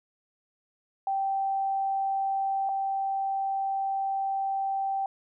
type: tone pair in turn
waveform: sine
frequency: 780 / 780 Hz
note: G5 / G5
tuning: -9 / -9 cents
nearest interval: unison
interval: 0 cents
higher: neither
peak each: -25 / -26 dBFS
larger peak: first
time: 1.07-2.69 / 2.69-5.06 s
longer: second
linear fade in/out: 2 ms
effects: none